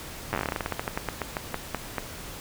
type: slowing click train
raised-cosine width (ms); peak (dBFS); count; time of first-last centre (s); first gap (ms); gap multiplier
0.5; -12; 24; 0.33-1.982; 9; 1.16
effects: pink hiss -40 dBFS RMS until 2.4 s